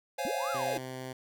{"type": "chord", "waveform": "square", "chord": "Db major seventh", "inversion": "third", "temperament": "equal", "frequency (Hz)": [523.3, 554.4, 698.5, 830.6], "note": ["C5", "Db5", "F5", "Ab5"], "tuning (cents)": [0, 0, 0, 0], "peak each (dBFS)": -38, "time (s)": [0.18, 0.78], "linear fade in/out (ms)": 10}
{"type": "linear two-way sweep", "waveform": "sine", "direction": "up then down", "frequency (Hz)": [192.8, 1403, 268.5], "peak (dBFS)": -35, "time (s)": [0.25, 0.78], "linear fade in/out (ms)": 0, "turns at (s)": 0.51}
{"type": "tone", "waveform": "10% pulse", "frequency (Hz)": 129.4, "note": "C3", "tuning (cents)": -19, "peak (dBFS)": -30, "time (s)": [0.54, 1.13], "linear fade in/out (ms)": 5}
{"effects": []}